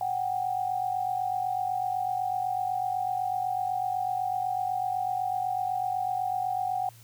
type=tone pair together; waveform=sine; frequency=740 / 788 Hz; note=F#5 / G5; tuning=0 / +9 cents; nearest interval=minor second; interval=109 cents; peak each=-28 / -31 dBFS; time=0.01-6.89 s; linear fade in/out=2 ms; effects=added 115 Hz sine -51 dBFS peak until 7.03 s + white hiss -56 dBFS RMS until 7.03 s